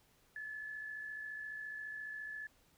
sine tone with amplitude modulation, 1723 Hz, A6, 37 cents flat, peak -40 dBFS, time 0.36-2.47 s, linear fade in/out 2 ms, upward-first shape sine, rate 54.5 Hz, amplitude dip 45%, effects pink hiss -70 dBFS RMS until 2.77 s

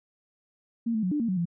sine tone with pitch steps, 231.1 / 218.6 / 183.1 / 296.7 / 230.9 / 185.9 / 171.1 Hz, A#3 / A3 / F#3 / D4 / A#3 / F#3 / F3, -15 / -11 / -18 / +18 / -16 / +8 / -35 cents, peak -24 dBFS, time 0.86-1.455 s, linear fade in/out 10 ms, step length 85 ms, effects none

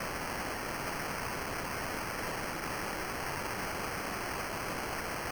violet noise with sample-and-hold, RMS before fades -37 dBFS, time 0-5.31 s, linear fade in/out 5 ms, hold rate 3675 Hz, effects none

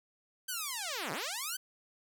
5% pulse linear two-way sweep, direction down then up, 1568 to 128.8 to 1568 Hz, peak -24 dBFS, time 0.48-1.57 s, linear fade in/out 10 ms, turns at 1.12 s, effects none

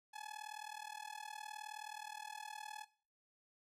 sawtooth tone with amplitude modulation, 851 Hz, G#5, 42 cents sharp, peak -39 dBFS, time 0.13-2.85 s, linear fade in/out 20 ms, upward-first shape sine, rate 39.2 Hz, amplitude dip 95%, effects noise-tail reverb RT60 0.4 s tail -17 dB re dry + low-pass 12000 Hz 12 dB/octave

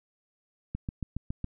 click train, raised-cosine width 5 ms, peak -20 dBFS, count 6, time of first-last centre 0.75-1.443 s, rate 7.21 Hz, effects none

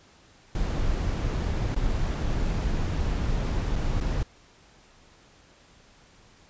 brown noise with dropouts, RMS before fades -26 dBFS, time 0.55-4.23 s, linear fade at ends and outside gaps 2 ms, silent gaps 1.747-1.763 / 3.757-3.761 / 4.003-4.009 s, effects pink hiss -56 dBFS RMS until 6.49 s + resampled to 16000 Hz

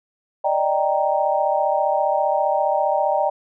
sine chord, Eb major seventh, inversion third, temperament equal, 587.3 / 622.3 / 784 / 932.3 Hz, D5 / Eb5 / G5 / Bb5, 0 / 0 / 0 / 0 cents, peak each -22 / -23 / -21 / -24 dBFS, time 0.44-3.3 s, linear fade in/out 10 ms, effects none

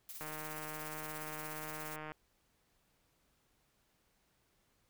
blue noise with tremolo, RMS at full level -46 dBFS, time 0.09-1.96 s, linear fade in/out 0 ms, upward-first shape sine, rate 17 Hz, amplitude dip 50%
click train, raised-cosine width 0.5 ms, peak -30 dBFS, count 295, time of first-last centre 0.21-2.119 s, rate 154 Hz
effects pink hiss -75 dBFS RMS until 4.89 s

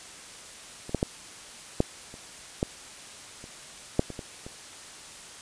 clicks, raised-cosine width 2 ms, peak -25 / -11 / -10 / -7 / -30 / -11 / -30 / -7 / -23 / -22 / -26 dBFS, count 11, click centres 0.894 / 0.947 / 1.029 / 1.804 / 2.141 / 2.629 / 3.441 / 3.994 / 4.103 / 4.192 / 4.465 s, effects white hiss -45 dBFS RMS until 5.41 s + resampled to 22050 Hz

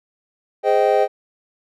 triangle chord, Ab major seventh, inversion none, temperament just, 415.3 / 519.1 / 623 / 778.7 Hz, Ab4 / C5 / Eb5 / G5, 0 / -14 / +2 / -12 cents, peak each -17 dBFS, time 0.63-1.08 s, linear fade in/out 50 ms, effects none

